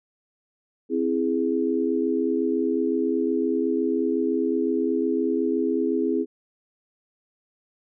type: chord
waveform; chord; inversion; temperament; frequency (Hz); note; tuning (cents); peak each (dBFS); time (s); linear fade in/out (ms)
sine; C augmented; none; equal; 261.6 / 329.6 / 415.3; C4 / E4 / G#4; 0 / 0 / 0; -25; 0.89-6.26; 50
effects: none